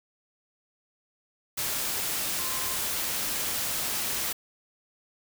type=tone in noise; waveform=sine; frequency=1046.5 Hz; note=C6; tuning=in tune; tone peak=-41 dBFS; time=2.39-2.76 s; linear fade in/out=10 ms; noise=white; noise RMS=-30 dBFS; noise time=1.57-4.33 s; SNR=-14 dB; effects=none